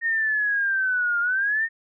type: linear two-way sweep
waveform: sine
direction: down then up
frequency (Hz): 1850 to 1396.9 to 1850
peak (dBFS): -20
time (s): 0.01-1.69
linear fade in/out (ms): 50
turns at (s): 1.2
effects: none